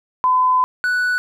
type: tone pair in turn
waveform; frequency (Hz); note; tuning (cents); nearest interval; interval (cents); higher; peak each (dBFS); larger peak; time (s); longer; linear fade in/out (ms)
sine / triangle; 1014 / 1481.5; B5 / F#6; +45 / +2; perfect fifth; 657; second; -12 / -14; first; 0.24-0.64 / 0.84-1.18; first; 0
effects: none